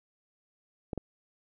clicks, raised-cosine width 2 ms, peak -20 dBFS, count 2, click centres 0.932 / 0.977 s, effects none

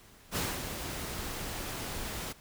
pink noise with ADSR envelope, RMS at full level -31 dBFS, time 0.31-2.33 s, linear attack 54 ms, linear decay 230 ms, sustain -7 dB, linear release 13 ms, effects pink hiss -57 dBFS RMS until 2.4 s

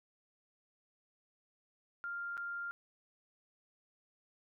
sine tone with dropouts, 1396.9 Hz, F6, in tune, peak -38 dBFS, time 2.04-2.71 s, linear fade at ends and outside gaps 0 ms, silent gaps 2.37-2.377 s, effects none

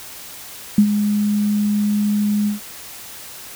sine tone with ADSR envelope, 207.6 Hz, G#3, in tune, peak -6 dBFS, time 0.78-2.6 s, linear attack 4 ms, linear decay 74 ms, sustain -9 dB, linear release 130 ms, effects white hiss -36 dBFS RMS until 3.55 s

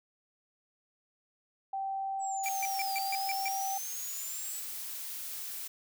sine tone, 778 Hz, G5, 13 cents flat, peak -32 dBFS, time 1.73-3.78 s, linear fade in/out 5 ms
sine linear two-way sweep, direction down then up, 7900 to 4571 to 7900 Hz, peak -40 dBFS, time 2.19-4.63 s, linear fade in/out 50 ms, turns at 2.98 s
blue noise, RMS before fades -40 dBFS, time 2.43-5.68 s, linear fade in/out 10 ms
45% pulse tone bursts, 2345 Hz, D7, 3 cents flat, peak -33 dBFS, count 7, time 2.46-3.482 s, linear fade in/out 0 ms, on 26 ms, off 140 ms
effects none

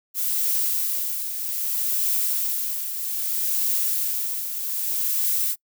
violet noise with tremolo, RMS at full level -22 dBFS, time 0.14-5.56 s, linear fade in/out 50 ms, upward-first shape triangle, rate 0.63 Hz, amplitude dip 60%, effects noise-tail reverb RT60 0.1 s tail -25 dB re dry

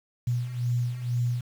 sine beating tone pair, 120 / 122.1 Hz, B2 / B2, -49 / -19 cents, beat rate 2.1 Hz, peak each -31 / -26 dBFS, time 0.27-1.41 s, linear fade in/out 5 ms, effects 8-bit

